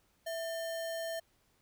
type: tone with sample-and-hold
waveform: sine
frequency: 659.3 Hz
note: E5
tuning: in tune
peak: -35 dBFS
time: 0.26-1.2 s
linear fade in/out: 10 ms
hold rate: 2450 Hz
effects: pink hiss -72 dBFS RMS until 1.61 s